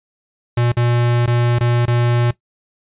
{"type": "tone with dropouts", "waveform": "square", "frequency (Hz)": 120, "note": "B2", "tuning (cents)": -49, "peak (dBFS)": -14, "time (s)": [0.57, 2.31], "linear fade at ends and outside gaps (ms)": 5, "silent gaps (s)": [[0.72, 0.768], [1.262, 1.275], [1.587, 1.607], [1.856, 1.878]], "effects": ["noise-tail reverb RT60 0.1 s tail -17 dB re dry", "resampled to 8000 Hz"]}